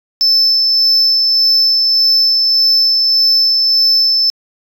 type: tone with tremolo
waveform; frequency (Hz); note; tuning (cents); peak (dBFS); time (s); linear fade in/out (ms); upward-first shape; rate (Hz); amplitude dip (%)
sine; 5274; E8; 0; -5; 0.21-4.3; 0; sine; 1.7; 30
effects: tanh soft clip ceiling -6 dBFS